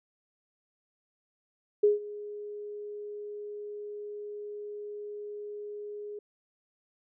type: tone with ADSR envelope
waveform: sine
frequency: 415.3 Hz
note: G#4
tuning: in tune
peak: -17 dBFS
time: 1.83-6.19 s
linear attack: 9 ms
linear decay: 150 ms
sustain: -20 dB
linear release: 4 ms
effects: none